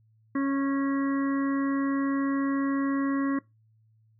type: harmonic tone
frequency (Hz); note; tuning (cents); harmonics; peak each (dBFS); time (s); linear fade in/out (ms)
275.4; C#4; -11; 1 / 2 / 4 / 5 / 6 / 7; -24 / -39 / -36 / -45 / -42 / -41; 0.35-3.39; 5
effects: noise-tail reverb RT60 0.2 s tail -21 dB re dry + added 110 Hz sine -60 dBFS peak until 4.19 s